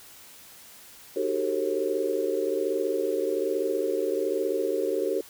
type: tone cluster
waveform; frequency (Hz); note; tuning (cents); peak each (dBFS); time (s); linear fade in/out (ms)
sine; 307.8 / 378 / 399.2 / 453.6 / 539; D#4 / F#4 / G4 / A#4 / C#5; -19 / +37 / +32 / -47 / -49; -34 / -29 / -32 / -29 / -31; 1.16-5.21; 5
effects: white hiss -49 dBFS RMS until 5.29 s